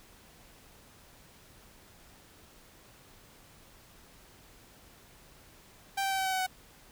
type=tone with pitch steps; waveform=sawtooth; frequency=784 / 777.7 / 771.4 / 765.2 / 759 / 752.9 / 746.9 Hz; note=G5 / G5 / G5 / G5 / F#5 / F#5 / F#5; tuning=0 / -14 / -28 / -42 / +44 / +30 / +16 cents; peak=-25 dBFS; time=5.97-6.467 s; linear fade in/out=10 ms; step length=71 ms; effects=pink hiss -57 dBFS RMS until 6.91 s